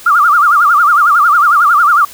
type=tone with vibrato; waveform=sine; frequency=1280 Hz; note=D#6; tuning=49 cents sharp; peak=-5 dBFS; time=0.06-2.05 s; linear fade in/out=5 ms; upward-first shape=sine; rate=11 Hz; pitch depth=190 cents each way; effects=white hiss -34 dBFS RMS until 2.13 s